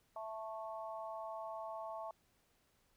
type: harmonic tone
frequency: 220 Hz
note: A3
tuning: in tune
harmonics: 3 / 4 / 5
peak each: -45 / -47 / -49 dBFS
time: 0.16-2.11 s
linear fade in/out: 2 ms
effects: pink hiss -75 dBFS RMS until 2.96 s